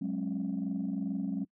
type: chord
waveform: sine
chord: F# suspended second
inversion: none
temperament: equal with one note detuned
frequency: 185 / 207.7 / 271.6 Hz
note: F#3 / G#3 / C#4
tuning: 0 / 0 / -35 cents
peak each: -34 dBFS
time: 0.01-1.45 s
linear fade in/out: 10 ms
effects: noise-tail reverb RT60 0.1 s tail -25 dB re dry + tanh soft clip ceiling -25 dBFS